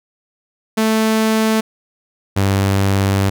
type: tone pair in turn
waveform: sawtooth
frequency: 220 / 98 Hz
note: A3 / G2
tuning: 0 / 0 cents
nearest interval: octave + major second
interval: 1400 cents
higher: first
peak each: -9 dBFS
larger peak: neither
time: 0.77-1.61 / 2.36-3.3 s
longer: second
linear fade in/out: 10 ms
effects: none